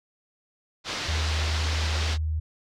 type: low-pass noise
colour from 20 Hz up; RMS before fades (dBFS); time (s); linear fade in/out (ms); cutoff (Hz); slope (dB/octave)
white; -32; 0.84-2.18; 50; 5100; 24
type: tone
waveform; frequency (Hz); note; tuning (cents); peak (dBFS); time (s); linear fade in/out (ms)
sine; 78.3; D#2; +11; -24; 1.08-2.4; 10
effects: none